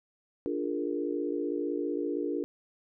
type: chord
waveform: sine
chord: Bb dominant seventh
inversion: first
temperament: equal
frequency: 293.7 / 349.2 / 415.3 / 466.2 Hz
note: D4 / F4 / Ab4 / Bb4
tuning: 0 / 0 / 0 / 0 cents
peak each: -33 / -34 / -36 / -36 dBFS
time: 0.46-2.44 s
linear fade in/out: 0 ms
effects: none